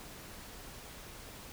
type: silence
effects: pink hiss -49 dBFS RMS until 1.52 s